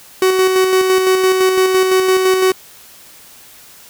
45% pulse tone with tremolo, 375 Hz, F#4, 23 cents sharp, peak -9 dBFS, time 0.22-2.52 s, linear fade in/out 2 ms, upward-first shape square, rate 5.9 Hz, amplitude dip 35%, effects white hiss -41 dBFS RMS until 3.89 s

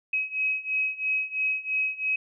sine beating tone pair, 2545 / 2548 Hz, D#7 / D#7, +39 / +41 cents, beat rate 3 Hz, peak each -29 / -27 dBFS, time 0.13-2.16 s, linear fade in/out 5 ms, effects none

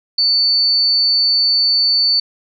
sine tone, 4500 Hz, C#8, 25 cents sharp, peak -11 dBFS, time 0.18-2.2 s, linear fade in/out 5 ms, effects none

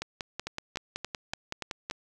two click trains, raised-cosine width 0.2 ms, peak -17 / -16 dBFS, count 6 / 11, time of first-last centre 0.47-1.911 / 0.02-1.9 s, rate 3.47 / 5.32 Hz, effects 9-bit

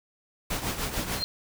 pink noise with tremolo, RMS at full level -28 dBFS, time 0.5-1.23 s, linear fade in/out 5 ms, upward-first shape triangle, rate 6.7 Hz, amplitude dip 70%
sine tone with exponential growth, 4186 Hz, C8, in tune, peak -23 dBFS, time 1.11-1.24 s, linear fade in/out 0 ms, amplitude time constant 27 ms
effects none

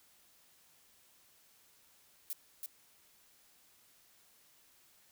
violet noise with echo, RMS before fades -39 dBFS, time 2.3-2.33 s, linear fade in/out 0 ms, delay 330 ms, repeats 1, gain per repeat -3 dB, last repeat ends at 2.66 s, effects white hiss -66 dBFS RMS until 5.11 s

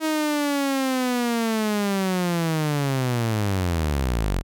sawtooth linear sweep, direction down, 317.4 to 41.2 Hz, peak -17 dBFS, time 0-4.43 s, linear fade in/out 50 ms, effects none

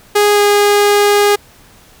sawtooth tone with pitch glide, 413.4 to 410.3 Hz, G#4 to G#4, -8 to -21 cents, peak -4 dBFS, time 0.15-1.36 s, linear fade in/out 10 ms, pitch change -13 cents, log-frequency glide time 0.34-0.4 s, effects pink hiss -44 dBFS RMS until 2 s

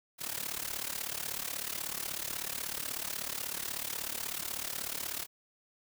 white noise with amplitude modulation, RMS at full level -34 dBFS, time 0.18-5.27 s, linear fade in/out 50 ms, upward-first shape sine, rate 36.3 Hz, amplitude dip 85%, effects none

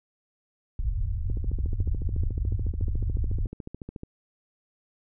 pink low-pass noise, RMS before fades -27 dBFS, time 0.79-3.47 s, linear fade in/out 2 ms, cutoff 110 Hz, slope 48 dB/octave
click train, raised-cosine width 3 ms, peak -24 dBFS, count 39, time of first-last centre 1.3-4.034 s, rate 13.9 Hz
effects none

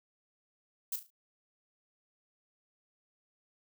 violet noise with echo, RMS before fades -34 dBFS, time 0.92-0.96 s, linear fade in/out 5 ms, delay 36 ms, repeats 4, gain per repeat -9 dB, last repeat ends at 1.104 s, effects none

